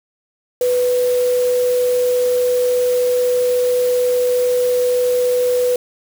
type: tone in noise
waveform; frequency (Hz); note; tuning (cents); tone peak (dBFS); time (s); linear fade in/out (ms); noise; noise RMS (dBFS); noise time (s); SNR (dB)
sine; 495.8; B4; +7; -13; 0.61-5.76; 2; white; -31; 0.61-5.76; +15
effects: none